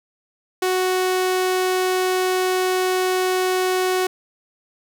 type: tone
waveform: sawtooth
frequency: 370 Hz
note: F#4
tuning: in tune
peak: -14 dBFS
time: 0.62-4.07 s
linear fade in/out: 5 ms
effects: none